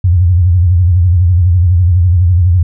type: tone with vibrato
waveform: sine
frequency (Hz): 88.7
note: F2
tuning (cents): +27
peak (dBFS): -5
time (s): 0.04-2.63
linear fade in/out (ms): 5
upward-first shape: sine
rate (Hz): 12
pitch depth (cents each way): 120
effects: none